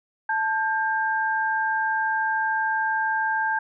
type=tone pair together; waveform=sine; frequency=880 / 1593.5 Hz; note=A5 / G6; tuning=0 / +28 cents; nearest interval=minor seventh; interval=1028 cents; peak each=-24 dBFS; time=0.29-3.59 s; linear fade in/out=5 ms; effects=none